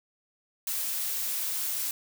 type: noise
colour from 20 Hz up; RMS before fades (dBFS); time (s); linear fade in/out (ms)
blue; -31; 0.67-1.91; 2
effects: none